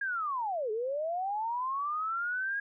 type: linear two-way sweep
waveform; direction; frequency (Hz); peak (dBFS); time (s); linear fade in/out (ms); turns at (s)
sine; down then up; 1650 to 416.3 to 1650; -30; 0.01-2.6; 5; 0.71
effects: none